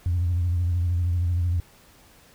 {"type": "tone with vibrato", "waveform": "sine", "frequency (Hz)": 87.31, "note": "F2", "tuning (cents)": 0, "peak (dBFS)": -19, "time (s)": [0.06, 1.6], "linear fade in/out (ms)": 0, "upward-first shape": "triangle", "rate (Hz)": 13, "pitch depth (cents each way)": 73, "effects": ["tanh soft clip ceiling -17 dBFS", "pink hiss -54 dBFS RMS until 2.34 s"]}